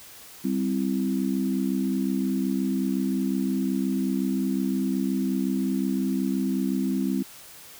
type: chord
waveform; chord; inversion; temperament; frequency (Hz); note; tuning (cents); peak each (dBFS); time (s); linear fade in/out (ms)
sine; C major; second; equal; 196 / 261.6 / 329.6; G3 / C4 / E4; 0 / 0 / 0; -26 / -26 / -31; 0.44-7.23; 10
effects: white hiss -46 dBFS RMS until 7.79 s